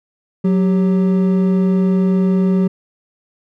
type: tone pair together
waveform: triangle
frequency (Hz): 185 / 392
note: F#3 / G4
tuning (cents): 0 / 0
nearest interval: octave + minor second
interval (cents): 1300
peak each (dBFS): -10 / -19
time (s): 0.44-2.68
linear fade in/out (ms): 10
effects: none